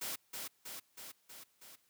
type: noise with echo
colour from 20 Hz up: white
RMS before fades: -40 dBFS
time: 0.01-0.16 s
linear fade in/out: 10 ms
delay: 320 ms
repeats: 5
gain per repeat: -3 dB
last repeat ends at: 1.76 s
effects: white hiss -73 dBFS RMS until 1.89 s + high-pass 80 Hz 12 dB/octave